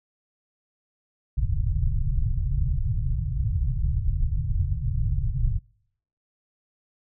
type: low-pass noise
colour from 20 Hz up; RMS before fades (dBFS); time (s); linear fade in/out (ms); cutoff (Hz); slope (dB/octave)
pink; -24; 1.37-5.59; 10; 150; 96
effects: noise-tail reverb RT60 0.7 s tail -26 dB re dry